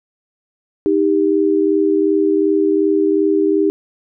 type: tone pair together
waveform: sine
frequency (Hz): 313.1 / 395.8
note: D#4 / G4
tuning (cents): +11 / +17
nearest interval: major third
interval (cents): 406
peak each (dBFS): -15 / -14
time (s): 0.86-3.7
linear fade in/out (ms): 0
effects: none